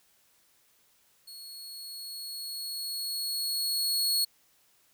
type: tone with level ramp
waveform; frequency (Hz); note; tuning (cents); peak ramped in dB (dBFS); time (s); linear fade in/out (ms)
sawtooth; 4341; C#8; -37; -41 to -21; 1.27-4.25; 10
effects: white hiss -66 dBFS RMS until 4.93 s